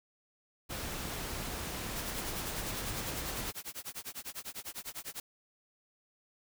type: noise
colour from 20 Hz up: pink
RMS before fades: -39 dBFS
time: 0.69-3.52 s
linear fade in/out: 20 ms
type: noise with tremolo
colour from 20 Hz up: white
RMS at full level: -40 dBFS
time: 1.96-5.2 s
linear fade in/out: 2 ms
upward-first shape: sine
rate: 10 Hz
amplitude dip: 100%
effects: none